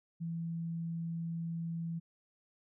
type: tone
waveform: sine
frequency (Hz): 166.5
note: E3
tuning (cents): +18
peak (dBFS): -35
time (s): 0.2-2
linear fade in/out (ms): 20
effects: none